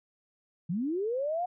sine linear sweep, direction up, 154.6 to 733 Hz, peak -28 dBFS, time 0.69-1.46 s, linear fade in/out 10 ms, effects none

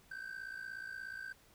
triangle ring-modulated tone, 1556 Hz, G6, 13 cents flat, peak -38 dBFS, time 0.11-1.33 s, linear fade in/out 5 ms, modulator 28.4 Hz, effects pink hiss -65 dBFS RMS until 1.54 s

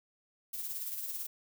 violet noise with tremolo, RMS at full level -37 dBFS, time 0.53-1.27 s, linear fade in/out 10 ms, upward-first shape sine, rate 18 Hz, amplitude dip 45%, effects none

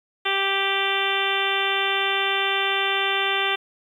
harmonic tone with a mistuned harmonic, 392 Hz, G4, in tune, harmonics 1 / 2 / 3 / 4 / 5 / 6 / 7 / 8 / 9, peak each -29 / -29 / -29 / -29 / -29 / -29 / -29 / -29 / -29 dBFS, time 0.25-3.56 s, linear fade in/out 10 ms, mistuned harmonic 8, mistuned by -24 cents, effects 9-bit

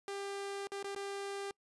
sawtooth tone with dropouts, 397.7 Hz, G4, 25 cents sharp, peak -35 dBFS, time 0.08-1.51 s, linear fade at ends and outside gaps 1 ms, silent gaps 0.671-0.719 / 0.828-0.843 / 0.949-0.961 s, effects noise-tail reverb RT60 0.1 s tail -26 dB re dry + resampled to 24000 Hz

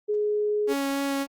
sine tone, 419.1 Hz, G#4, 16 cents sharp, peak -22 dBFS, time 0.08-0.74 s, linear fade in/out 20 ms
sawtooth tone with vibrato, 277.2 Hz, C#4, in tune, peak -21 dBFS, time 0.67-1.27 s, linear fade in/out 50 ms, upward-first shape sine, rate 3.5 Hz, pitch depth 9 cents each way
effects Opus 24 kbps

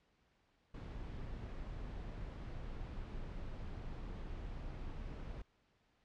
brown noise, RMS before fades -45 dBFS, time 0.74-5.42 s, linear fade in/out 5 ms, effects pink hiss -75 dBFS RMS until 6.04 s + low-pass 4000 Hz 12 dB/octave

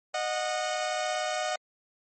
sawtooth tone pair together, 616 / 732.6 Hz, D#5 / F#5, -17 / -17 cents, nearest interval minor third, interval 300 cents, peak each -27 / -27 dBFS, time 0.14-1.56 s, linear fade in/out 5 ms, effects MP3 32 kbps

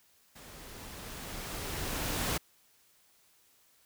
pink noise with level ramp, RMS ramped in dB -51 to -31 dBFS, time 0.35-2.38 s, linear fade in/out 10 ms, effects white hiss -66 dBFS RMS until 3.85 s

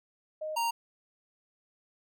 sine / square tone pair in turn, 620 / 929 Hz, D#5 / A#5, -6 / -6 cents, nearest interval perfect fifth, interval 700 cents, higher second, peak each -33 / -28 dBFS, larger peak second, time 0.41-0.56 / 0.56-0.71 s, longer neither, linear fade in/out 10 ms, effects none

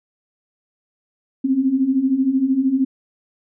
sine beating tone pair, 255.4 / 268.4 Hz, C4 / C4, -42 / +44 cents, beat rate 13 Hz, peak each -21 / -16 dBFS, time 1.44-2.85 s, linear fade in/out 10 ms, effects none

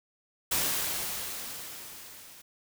white noise with level ramp, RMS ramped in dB -27 to -51 dBFS, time 0.51-2.42 s, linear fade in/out 10 ms, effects none

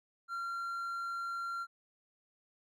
triangle tone, 1376 Hz, F6, 26 cents flat, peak -34 dBFS, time 0.28-1.67 s, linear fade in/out 50 ms, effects none

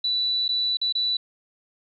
sine tone with dropouts, 3961 Hz, B7, 4 cents sharp, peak -21 dBFS, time 0.04-1.17 s, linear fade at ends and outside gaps 5 ms, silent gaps 0.481-0.489 / 0.771-0.814 / 0.925-0.951 s, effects none

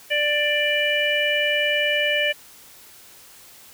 harmonic tone, 590 Hz, D5, 8 cents sharp, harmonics 1 / 3 / 4 / 5, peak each -24 / -24 / -24 / -24 dBFS, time 0.1-2.33 s, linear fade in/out 20 ms, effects white hiss -47 dBFS RMS until 3.73 s

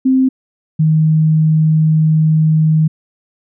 sine tone pair in turn, 261.6 / 156.95 Hz, C4 / D#3, 0 / +15 cents, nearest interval major sixth, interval 885 cents, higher first, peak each -8 dBFS, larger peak neither, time 0.05-0.29 / 0.79-2.88 s, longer second, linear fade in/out 10 ms, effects none

